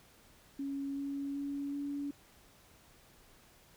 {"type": "tone with pitch steps", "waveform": "sine", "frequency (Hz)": [277.2, 279.6, 282, 284.5], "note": ["C#4", "C#4", "C#4", "C#4"], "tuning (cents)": [0, 15, 30, 45], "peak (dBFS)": -35, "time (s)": [0.59, 2.11], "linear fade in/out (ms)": 5, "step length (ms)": 380, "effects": ["pink hiss -62 dBFS RMS until 3.76 s"]}